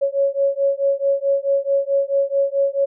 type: beating tone pair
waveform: sine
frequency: 552 / 556.6 Hz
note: C#5 / C#5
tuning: -7 / +7 cents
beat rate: 4.6 Hz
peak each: -19 dBFS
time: 0.01-2.86 s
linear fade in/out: 20 ms
effects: none